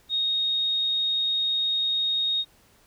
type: tone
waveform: sine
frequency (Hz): 3729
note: A#7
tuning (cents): 0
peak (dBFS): -22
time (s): 0.09-2.45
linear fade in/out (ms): 50
effects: pink hiss -59 dBFS RMS until 2.86 s